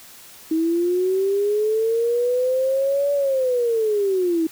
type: linear two-way sweep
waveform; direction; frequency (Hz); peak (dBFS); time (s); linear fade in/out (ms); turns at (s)
sine; up then down; 316.7 to 574 to 316.7; -17; 0.51-4.47; 5; 3.13
effects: white hiss -44 dBFS RMS until 4.51 s